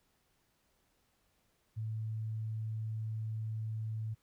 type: tone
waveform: sine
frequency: 110 Hz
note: A2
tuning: in tune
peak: -35 dBFS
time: 1.76-4.15 s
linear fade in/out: 20 ms
effects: pink hiss -75 dBFS RMS until 4.22 s